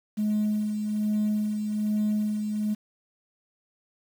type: tone with tremolo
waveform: sine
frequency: 211.6 Hz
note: G#3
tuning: 33 cents sharp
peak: -20 dBFS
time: 0.17-2.75 s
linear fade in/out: 20 ms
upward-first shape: sine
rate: 1.2 Hz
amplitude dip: 50%
effects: tanh soft clip ceiling -20 dBFS + 8-bit